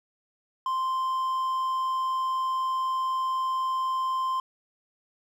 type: tone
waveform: triangle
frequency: 1044 Hz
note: C6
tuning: 4 cents flat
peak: -23 dBFS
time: 0.66-4.4 s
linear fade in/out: 2 ms
effects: none